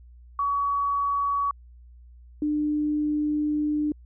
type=tone pair in turn; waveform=sine; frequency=1130 / 299.3 Hz; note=C#6 / D4; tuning=+33 / +33 cents; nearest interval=octave + major seventh; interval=2300 cents; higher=first; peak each=-22 dBFS; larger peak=neither; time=0.39-1.51 / 2.42-3.92 s; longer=second; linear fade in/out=2 ms; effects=added 60 Hz sine -46 dBFS peak until 4.05 s